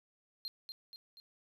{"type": "tone with echo", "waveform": "triangle", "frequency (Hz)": 4186, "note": "C8", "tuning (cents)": 0, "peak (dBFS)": -37, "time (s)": [0.45, 0.48], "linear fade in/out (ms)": 0, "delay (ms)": 240, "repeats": 3, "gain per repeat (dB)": -5, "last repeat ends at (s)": 1.2, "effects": ["13-bit"]}